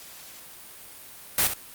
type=noise with echo; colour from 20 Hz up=white; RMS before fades=-21 dBFS; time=1.38-1.47 s; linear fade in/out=2 ms; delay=67 ms; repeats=1; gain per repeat=-9 dB; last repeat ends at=1.537 s; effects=white hiss -45 dBFS RMS until 1.74 s + Opus 48 kbps